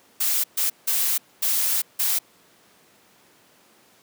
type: noise bursts at uneven times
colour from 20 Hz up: blue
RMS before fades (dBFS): -22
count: 5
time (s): 0.2-0.44 / 0.57-0.7 / 0.87-1.18 / 1.42-1.82 / 1.99-2.19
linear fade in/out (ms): 10
effects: pink hiss -56 dBFS RMS until 4.02 s + high-pass 200 Hz 12 dB/octave